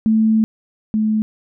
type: tone pair in turn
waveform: sine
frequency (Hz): 220 / 216.3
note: A3 / A3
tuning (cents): 0 / -29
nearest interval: unison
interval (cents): 29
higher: first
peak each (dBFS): -11 / -14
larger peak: first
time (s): 0.06-0.44 / 0.94-1.22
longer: first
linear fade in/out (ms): 0
effects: none